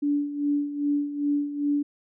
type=tone with tremolo; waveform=sine; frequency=289.3 Hz; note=D4; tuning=26 cents flat; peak=-20 dBFS; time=0.02-1.83 s; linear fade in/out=10 ms; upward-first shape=sine; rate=2.5 Hz; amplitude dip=70%; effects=none